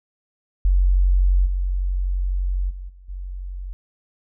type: tone with level steps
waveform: sine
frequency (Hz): 45.92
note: F#1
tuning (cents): -12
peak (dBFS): -13 / -19 / -30 / -42 / -28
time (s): 0.65-3.73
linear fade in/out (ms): 0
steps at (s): 1.45 / 2.69 / 2.88 / 3.08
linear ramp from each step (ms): 20
effects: none